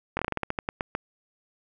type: slowing click train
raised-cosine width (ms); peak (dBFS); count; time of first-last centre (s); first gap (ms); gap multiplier
0.5; -12; 13; 0.17-0.951; 21; 1.19
effects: none